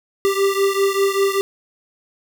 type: beating tone pair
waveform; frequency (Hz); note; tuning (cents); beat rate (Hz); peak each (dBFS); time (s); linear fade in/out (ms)
square; 392 / 397.1; G4 / G4; 0 / +22; 5.1; -18 / -21; 0.25-1.41; 0
effects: none